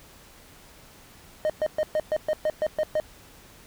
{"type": "tone bursts", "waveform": "triangle", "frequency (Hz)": 617, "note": "D#5", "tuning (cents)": -15, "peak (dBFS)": -19, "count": 10, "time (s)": [1.45, 3], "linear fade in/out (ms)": 0, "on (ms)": 47, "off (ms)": 120, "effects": ["pink hiss -51 dBFS RMS until 3.66 s"]}